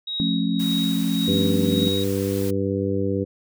sine tone with tremolo, 3800 Hz, A#7, 33 cents sharp, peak -24 dBFS, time 0.07-2.04 s, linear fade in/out 5 ms, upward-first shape sine, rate 1.8 Hz, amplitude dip 75%
sine chord, F augmented, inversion none, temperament just, 174.61 / 218.3 / 272.8 Hz, F3 / A3 / C#4, 0 / -13 / -28 cents, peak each -24 dBFS, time 0.2-1.88 s, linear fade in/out 0 ms
white noise, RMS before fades -37 dBFS, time 0.59-2.51 s, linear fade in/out 10 ms
harmonic tone, 98 Hz, G2, in tune, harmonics 1 / 2 / 3 / 4 / 5, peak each -27 / -27 / -27 / -27 / -27 dBFS, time 1.27-3.25 s, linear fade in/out 20 ms
effects none

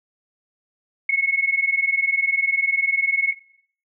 sine tone pair together, 2182 / 2202 Hz, C#7 / C#7, -28 / -12 cents, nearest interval unison, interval 16 cents, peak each -20 dBFS, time 1.09-3.33 s, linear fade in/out 5 ms, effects noise-tail reverb RT60 0.6 s tail -20 dB re dry

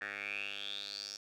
10% pulse tone with band-pass filter sweep, 101 Hz, G#2, 48 cents flat, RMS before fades -42 dBFS, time 0.01-1.17 s, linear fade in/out 5 ms, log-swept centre 1800 to 5400 Hz, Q 8.2, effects none

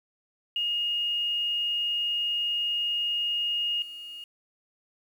sine tone with level steps, 2855 Hz, F7, 37 cents sharp, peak -25 / -38 dBFS, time 0.56-4.24 s, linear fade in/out 2 ms, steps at 3.82 s, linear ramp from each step 2 ms, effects 9-bit

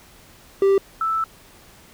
triangle / sine tone pair in turn, 392 / 1318.5 Hz, G4 / E6, 0 / 0 cents, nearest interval octave + major sixth, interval 2100 cents, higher second, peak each -11 / -19 dBFS, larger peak first, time 0.62-0.78 / 1.01-1.24 s, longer second, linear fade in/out 2 ms, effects pink hiss -49 dBFS RMS until 1.93 s

